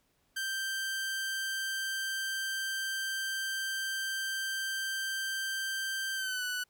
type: tone with pitch glide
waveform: sawtooth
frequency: 1568 to 1486 Hz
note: G6 to F#6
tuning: 0 to +7 cents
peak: -29 dBFS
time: 0.36-6.64 s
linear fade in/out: 10 ms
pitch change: -93 cents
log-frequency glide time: 6.15-6.43 s
effects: pink hiss -73 dBFS RMS until 6.69 s